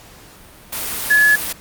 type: tone in noise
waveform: sine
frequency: 1703 Hz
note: G#6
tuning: 43 cents sharp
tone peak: -9 dBFS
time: 1.1-1.36 s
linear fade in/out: 10 ms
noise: white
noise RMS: -24 dBFS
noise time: 0.72-1.53 s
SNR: +12 dB
effects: pink hiss -43 dBFS RMS until 1.6 s + Opus 48 kbps